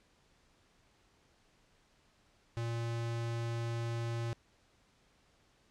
square tone, 116.54 Hz, A#2, in tune, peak -35 dBFS, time 2.57-4.33 s, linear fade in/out 0 ms, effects pink hiss -69 dBFS RMS until 5.7 s + low-pass 7000 Hz 12 dB/octave

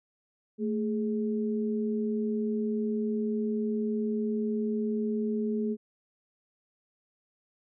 sine tone pair together, 220.9 / 417.6 Hz, A3 / G#4, +7 / +10 cents, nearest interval major seventh, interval 1103 cents, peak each -28 / -32 dBFS, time 0.58-5.77 s, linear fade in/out 50 ms, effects none

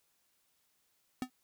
square tone with exponential decay, 254 Hz, B3, 49 cents sharp, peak -30 dBFS, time 1.22-1.3 s, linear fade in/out 1 ms, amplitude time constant 16 ms, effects white hiss -75 dBFS RMS until 1.43 s

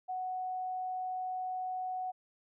sine tone, 741 Hz, F#5, 2 cents sharp, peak -34 dBFS, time 0.08-2.12 s, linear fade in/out 20 ms, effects none

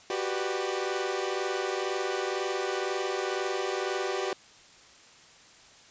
sawtooth chord, G major seventh, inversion third, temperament equal with one note detuned, 370 / 392 / 493.9 / 595.2 Hz, F#4 / G4 / B4 / D5, 0 / 0 / 0 / +23 cents, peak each -29 / -29 / -32 / -34 dBFS, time 0.1-4.33 s, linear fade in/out 2 ms, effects white hiss -54 dBFS RMS until 5.9 s + resampled to 16000 Hz

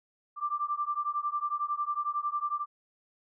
sine beating tone pair, 1174.7 / 1185.7 Hz, D6 / D6, 0 / +16 cents, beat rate 11 Hz, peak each -32 / -32 dBFS, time 0.36-2.66 s, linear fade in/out 50 ms, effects none

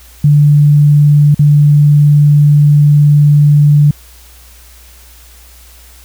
sine tone with dropouts, 146.83 Hz, D3, in tune, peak -3 dBFS, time 0.24-3.91 s, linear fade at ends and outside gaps 5 ms, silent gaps 1.346-1.392 s, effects added 60 Hz sine -38 dBFS peak until 6.04 s + white hiss -41 dBFS RMS until 6.04 s

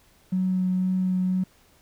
triangle tone with vibrato, 185 Hz, F#3, in tune, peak -17 dBFS, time 0.32-1.44 s, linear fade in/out 10 ms, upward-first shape sine, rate 2 Hz, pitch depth 9 cents each way, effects tanh soft clip ceiling -19 dBFS + pink hiss -59 dBFS RMS until 1.81 s

